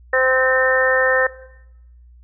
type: harmonic tone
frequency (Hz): 259.4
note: C4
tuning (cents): -15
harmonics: 2 / 3 / 4 / 5 / 6 / 7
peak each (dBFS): -17 / -28 / -27 / -25 / -25 / -17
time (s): 0.13-1.27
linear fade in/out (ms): 5
effects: noise-tail reverb RT60 0.9 s tail -18 dB re dry + added 60 Hz sine -43 dBFS peak until 2.23 s